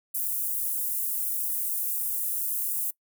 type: high-pass noise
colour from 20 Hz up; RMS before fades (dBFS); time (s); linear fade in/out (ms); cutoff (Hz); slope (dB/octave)
pink; -29; 0.14-2.91; 10; 11000; 24
effects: noise-tail reverb RT60 0.1 s tail -22 dB re dry